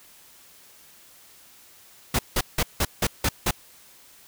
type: noise bursts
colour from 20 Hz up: pink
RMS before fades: -22 dBFS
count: 7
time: 2.14-3.51 s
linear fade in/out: 5 ms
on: 50 ms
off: 170 ms
effects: white hiss -52 dBFS RMS until 4.27 s